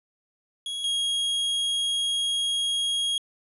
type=tone pair in turn; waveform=45% pulse; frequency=3322 / 3280 Hz; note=G#7 / G#7; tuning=0 / -22 cents; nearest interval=unison; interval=22 cents; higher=first; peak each=-29 / -23 dBFS; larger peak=second; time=0.66-0.84 / 0.84-3.18 s; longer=second; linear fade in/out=2 ms; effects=resampled to 24000 Hz + 10-bit